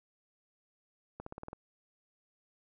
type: accelerating click train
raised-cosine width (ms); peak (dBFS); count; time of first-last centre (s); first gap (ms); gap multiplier
1; -28; 7; 1.2-1.531; 64; 0.94
effects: none